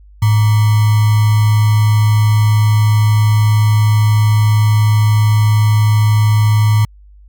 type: tone with sample-and-hold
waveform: sine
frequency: 107 Hz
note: A2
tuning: 48 cents flat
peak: -7 dBFS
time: 0.22-6.85 s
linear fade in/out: 5 ms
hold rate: 1050 Hz
effects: added 50 Hz sine -38 dBFS peak until 7.28 s + MP3 96 kbps